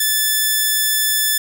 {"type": "tone", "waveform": "5% pulse", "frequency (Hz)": 1743, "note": "A6", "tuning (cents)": -17, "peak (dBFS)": -4, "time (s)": [0, 1.38], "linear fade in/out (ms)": 5, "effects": []}